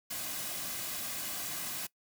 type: noise with comb filter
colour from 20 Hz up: white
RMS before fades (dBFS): -38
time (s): 0.1-1.87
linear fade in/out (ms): 10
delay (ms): 2.2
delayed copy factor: -0.5
effects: noise-tail reverb RT60 0.1 s tail -21 dB re dry